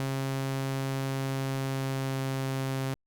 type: tone with pitch glide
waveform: sawtooth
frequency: 135 to 133.6 Hz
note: C#3 to C3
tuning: -45 to +36 cents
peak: -25 dBFS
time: 0-2.94 s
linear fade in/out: 0 ms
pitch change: -19 cents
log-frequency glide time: 0.95-2.77 s
effects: Opus 48 kbps